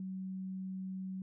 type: tone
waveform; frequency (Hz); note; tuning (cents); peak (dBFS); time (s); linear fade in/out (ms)
sine; 188.6; F#3; +33; -38; 0-1.22; 2
effects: none